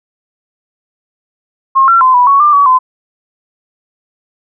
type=tone with pitch steps; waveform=sine; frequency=1073 / 1359 / 1030 / 984 / 1114 / 1191 / 1135 / 1024 Hz; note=C6 / F6 / C6 / B5 / C#6 / D6 / C#6 / C6; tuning=+43 / -48 / -28 / -7 / +8 / +24 / +41 / -38 cents; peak=-4 dBFS; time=1.75-2.79 s; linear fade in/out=20 ms; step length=130 ms; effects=none